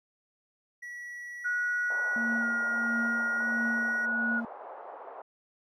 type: tone with pitch glide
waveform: triangle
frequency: 1936 to 1901.6 Hz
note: B6 to A#6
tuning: -35 to +34 cents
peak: -37 dBFS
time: 0.82-4.06 s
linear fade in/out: 10 ms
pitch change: -31 cents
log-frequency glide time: 2.06-2.93 s
type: tone with vibrato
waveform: sine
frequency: 1443 Hz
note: F#6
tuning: 44 cents flat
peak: -27 dBFS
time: 1.44-4.41 s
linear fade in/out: 20 ms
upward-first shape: square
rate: 0.51 Hz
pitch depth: 21 cents each way
type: band-pass noise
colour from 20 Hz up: white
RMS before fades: -44 dBFS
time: 1.9-5.22 s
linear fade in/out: 5 ms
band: 520 to 930 Hz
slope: 24 dB/octave
type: tone with tremolo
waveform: triangle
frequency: 230.3 Hz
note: A#3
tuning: 21 cents flat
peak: -28 dBFS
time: 2.16-4.45 s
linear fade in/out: 2 ms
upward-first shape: triangle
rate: 1.5 Hz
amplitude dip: 85%
effects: none